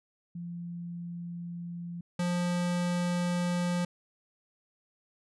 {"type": "tone pair in turn", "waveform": ["sine", "square"], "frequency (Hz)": [172.4, 176.12], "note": ["F3", "F3"], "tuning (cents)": [-22, 15], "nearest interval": "unison", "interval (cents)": 37, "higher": "second", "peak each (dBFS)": [-36, -28], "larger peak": "second", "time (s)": [[0.35, 2.01], [2.19, 3.85]], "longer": "neither", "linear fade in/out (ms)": 5, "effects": ["resampled to 24000 Hz"]}